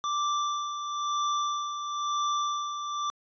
square tone with tremolo, 1174.7 Hz, D6, in tune, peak -26 dBFS, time 0.04-3.1 s, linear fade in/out 0 ms, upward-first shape sine, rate 1 Hz, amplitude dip 55%, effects resampled to 16000 Hz

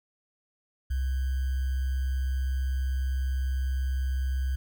sine tone with sample-and-hold, 65.41 Hz, C2, in tune, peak -25 dBFS, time 0.9-4.56 s, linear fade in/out 10 ms, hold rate 1575 Hz, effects none

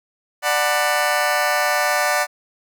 20% pulse chord, B minor seventh, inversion first, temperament just, 592.7 / 740.8 / 889 / 987.8 Hz, D5 / F#5 / A5 / B5, +16 / +2 / +18 / 0 cents, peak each -16 / -16 / -22 / -22 dBFS, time 0.42-2.27 s, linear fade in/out 50 ms, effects none

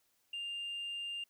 sine tone, 2800 Hz, F7, 4 cents sharp, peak -36 dBFS, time 0.33-1.24 s, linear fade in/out 5 ms, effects tanh soft clip ceiling -36 dBFS + white hiss -75 dBFS RMS until 1.29 s

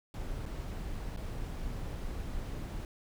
brown noise with dropouts, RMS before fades -38 dBFS, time 0.14-2.85 s, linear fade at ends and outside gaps 1 ms, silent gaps 0.456-0.461 / 1.163-1.172 s, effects none

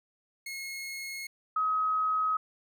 sawtooth / sine tone pair in turn, 2166 / 1269.8 Hz, C#7 / D#6, -41 / +35 cents, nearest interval major sixth, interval 924 cents, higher first, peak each -33 / -25 dBFS, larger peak second, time 0.46-1.27 / 1.56-2.37 s, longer neither, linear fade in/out 5 ms, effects none

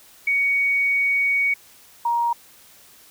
sine tone pair in turn, 2240 / 941.8 Hz, C#7 / A#5, +18 / +18 cents, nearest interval octave + minor third, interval 1500 cents, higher first, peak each -17 / -18 dBFS, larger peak first, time 0.27-1.54 / 2.05-2.33 s, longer first, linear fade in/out 5 ms, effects white hiss -50 dBFS RMS until 3.1 s

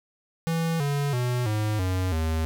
square tone with pitch steps, 164.81 / 142.65 / 123.47 / 106.87 / 92.5 / 80.06 Hz, E3 / C#3 / B2 / A2 / F#2 / D#2, 0 / +50 / 0 / -50 / 0 / +50 cents, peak -24 dBFS, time 0.47-2.45 s, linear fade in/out 0 ms, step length 330 ms, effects none

